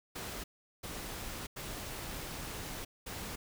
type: noise bursts at uneven times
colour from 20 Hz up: pink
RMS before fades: -42 dBFS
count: 4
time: 0.15-0.44 / 0.83-1.47 / 1.56-2.85 / 3.06-3.36 s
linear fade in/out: 10 ms
effects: none